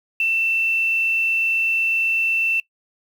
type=tone with quantisation; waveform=sine; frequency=2678 Hz; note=E7; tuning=27 cents sharp; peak=-17 dBFS; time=0.2-2.6 s; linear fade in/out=2 ms; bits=7; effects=noise-tail reverb RT60 0.1 s tail -22 dB re dry